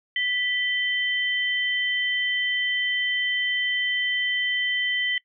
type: tone pair together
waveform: sine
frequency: 1975.5 / 3086 Hz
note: B6 / G7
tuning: 0 / -28 cents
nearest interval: minor sixth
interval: 772 cents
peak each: -24 / -26 dBFS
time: 0.16-5.18 s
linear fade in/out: 2 ms
effects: noise-tail reverb RT60 0.1 s tail -23 dB re dry